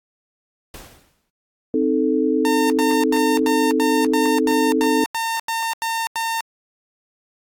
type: noise with exponential decay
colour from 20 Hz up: pink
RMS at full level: -35 dBFS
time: 0.74-1.3 s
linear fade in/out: 2 ms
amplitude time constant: 120 ms
type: chord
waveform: sine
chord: A diminished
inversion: first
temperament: equal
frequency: 261.6 / 311.1 / 440 Hz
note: C4 / Eb4 / A4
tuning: 0 / 0 / 0 cents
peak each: -20 dBFS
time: 1.74-5.04 s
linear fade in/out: 2 ms
type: tone bursts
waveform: sawtooth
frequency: 909 Hz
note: A#5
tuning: 44 cents flat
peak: -17 dBFS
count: 12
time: 2.45-6.407 s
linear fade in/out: 0 ms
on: 250 ms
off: 87 ms
effects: AAC 64 kbps